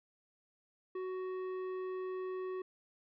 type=tone with tanh clipping; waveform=triangle; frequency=372 Hz; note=F#4; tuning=9 cents sharp; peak=-39 dBFS; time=0.95-2.62 s; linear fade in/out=5 ms; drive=15 dB; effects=none